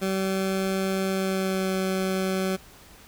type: tone with pitch glide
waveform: 20% pulse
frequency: 191.4 to 189.09 Hz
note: G3 to F#3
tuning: -41 to +38 cents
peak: -19 dBFS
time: 0.01-2.57 s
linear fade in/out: 20 ms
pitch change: -21 cents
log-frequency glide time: 1.08-1.74 s
effects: pink hiss -50 dBFS RMS until 3.07 s